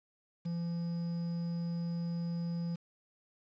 triangle tone with quantisation, 170.2 Hz, F3, 44 cents flat, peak -31 dBFS, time 0.45-2.76 s, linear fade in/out 10 ms, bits 9, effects resampled to 16000 Hz

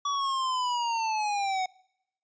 square linear sweep, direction down, 1145 to 738 Hz, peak -27 dBFS, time 0.05-1.66 s, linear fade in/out 5 ms, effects noise-tail reverb RT60 0.8 s tail -26 dB re dry + resampled to 16000 Hz

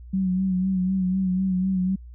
sine tone with vibrato, 187 Hz, F#3, 19 cents sharp, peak -20 dBFS, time 0.13-1.96 s, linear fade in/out 10 ms, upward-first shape sine, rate 4 Hz, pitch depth 43 cents each way, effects added 60 Hz sine -39 dBFS peak until 2.14 s

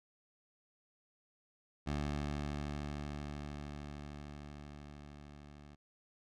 15% pulse tone with level ramp, 73.1 Hz, D2, 7 cents flat, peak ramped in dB -28 to -47 dBFS, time 1.86-5.76 s, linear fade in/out 20 ms, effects low-pass 6000 Hz 12 dB/octave

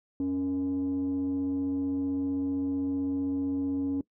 sine tone with frequency modulation, 277.2 Hz, C#4, in tune, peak -25 dBFS, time 0.2-4.01 s, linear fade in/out 2 ms, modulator 190 Hz, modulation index 0.3, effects noise-tail reverb RT60 0.1 s tail -21 dB re dry + tanh soft clip ceiling -23 dBFS

